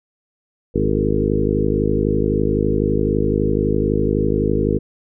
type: harmonic tone with a mistuned harmonic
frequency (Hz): 51.91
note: G#1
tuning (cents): 0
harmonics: 1 / 2 / 3 / 4 / 5 / 6 / 7 / 8 / 9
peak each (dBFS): -24 / -24 / -24 / -24 / -24 / -24 / -24 / -24 / -24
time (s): 0.74-4.79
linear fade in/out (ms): 20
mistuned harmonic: 8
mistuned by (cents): +22
effects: none